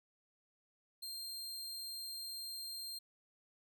sawtooth tone, 4186 Hz, C8, in tune, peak -40 dBFS, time 1.02-2.99 s, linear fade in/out 10 ms, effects none

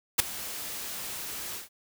white noise with ADSR envelope, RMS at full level -18 dBFS, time 0.18-1.69 s, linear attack 17 ms, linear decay 8 ms, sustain -19 dB, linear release 140 ms, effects none

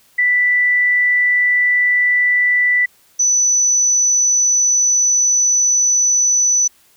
sine tone pair in turn, 1975.5 / 5978 Hz, B6 / F#8, 0 / +17 cents, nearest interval octave + perfect fifth, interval 1917 cents, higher second, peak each -11 dBFS, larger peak neither, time 0.18-2.86 / 3.19-6.68 s, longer second, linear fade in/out 10 ms, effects white hiss -53 dBFS RMS until 6.96 s

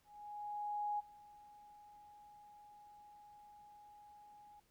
sine tone with ADSR envelope, 830.6 Hz, G#5, in tune, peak -35 dBFS, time 0.04-4.6 s, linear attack 950 ms, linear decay 19 ms, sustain -22 dB, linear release 6 ms, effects pink hiss -75 dBFS RMS until 4.7 s

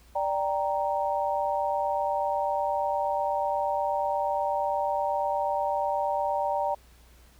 sine chord, G minor, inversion second, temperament equal, 587.3 / 784 / 932.3 Hz, D5 / G5 / Bb5, 0 / 0 / 0 cents, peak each -29 dBFS, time 0.15-6.75 s, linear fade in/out 10 ms, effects added 60 Hz sine -54 dBFS peak until 7.39 s + pink hiss -59 dBFS RMS until 7.39 s

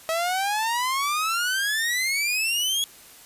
sawtooth exponential sweep, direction up, 640 to 3360 Hz, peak -19 dBFS, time 0.09-2.84 s, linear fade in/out 0 ms, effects white hiss -48 dBFS RMS until 3.25 s + resampled to 32000 Hz

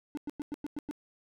triangle tone bursts, 293.7 Hz, D4, in tune, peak -31 dBFS, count 7, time 0.15-0.911 s, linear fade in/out 0 ms, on 23 ms, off 100 ms, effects none

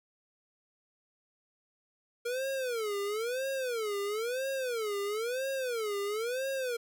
square tone with vibrato, 466.2 Hz, A#4, in tune, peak -32 dBFS, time 2.25-6.77 s, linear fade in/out 10 ms, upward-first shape sine, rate 1 Hz, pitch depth 260 cents each way, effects none

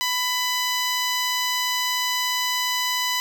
10% pulse tone, 997 Hz, B5, 16 cents sharp, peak -13 dBFS, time 0.01-3.2 s, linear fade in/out 0 ms, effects none

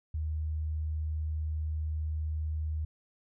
sine tone, 77.6 Hz, D#2, 4 cents flat, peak -30 dBFS, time 0.14-2.85 s, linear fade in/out 5 ms, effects none

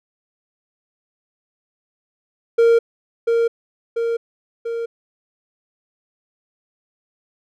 triangle tone with echo, 463.6 Hz, A#4, 10 cents flat, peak -8 dBFS, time 2.58-2.79 s, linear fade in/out 10 ms, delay 690 ms, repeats 3, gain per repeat -4 dB, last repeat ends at 4.86 s, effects none

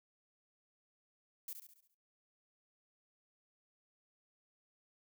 violet noise with echo, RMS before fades -44 dBFS, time 1.48-1.53 s, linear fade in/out 2 ms, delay 69 ms, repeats 6, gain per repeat -6 dB, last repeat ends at 1.944 s, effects noise-tail reverb RT60 0.2 s tail -19 dB re dry

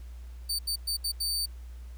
sawtooth tone bursts at uneven times, 4580 Hz, D8, 44 cents flat, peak -25 dBFS, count 5, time 0.49-0.59 / 0.67-0.76 / 0.87-0.97 / 1.04-1.12 / 1.2-1.46 s, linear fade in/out 10 ms, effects added 60 Hz sine -40 dBFS peak until 1.97 s + pink hiss -61 dBFS RMS until 1.97 s

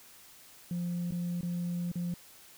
sine tone with dropouts, 174.61 Hz, F3, in tune, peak -29 dBFS, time 0.71-2.14 s, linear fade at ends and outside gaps 2 ms, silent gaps 1.109-1.121 / 1.41-1.43 / 1.917-1.956 s, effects tanh soft clip ceiling -29 dBFS + white hiss -55 dBFS RMS until 2.57 s

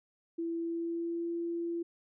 sine tone with pitch glide, 333.8 to 339.4 Hz, E4 to F4, +22 to -49 cents, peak -32 dBFS, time 0.38-1.83 s, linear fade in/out 10 ms, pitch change +29 cents, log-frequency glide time 0.57-1.31 s, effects none

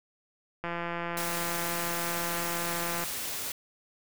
click train, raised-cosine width 0.5 ms, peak -19 dBFS, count 411, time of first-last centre 0.64-3.038 s, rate 171 Hz
white noise, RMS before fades -35 dBFS, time 1.17-3.52 s, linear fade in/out 2 ms
effects none

